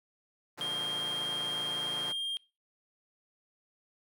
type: chord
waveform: 5% pulse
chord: B diminished seventh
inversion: none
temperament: equal with one note detuned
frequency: 120.58 / 146.83 / 174.61 / 207.7 Hz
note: B2 / D3 / F3 / Ab3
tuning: -41 / 0 / 0 / 0 cents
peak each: -37 / -33 / -34 / -39 dBFS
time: 0.57-2.13 s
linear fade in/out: 20 ms
type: tone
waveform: triangle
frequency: 3208 Hz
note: G7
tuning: 39 cents sharp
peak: -30 dBFS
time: 0.61-2.37 s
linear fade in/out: 0 ms
effects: noise-tail reverb RT60 0.3 s tail -23 dB re dry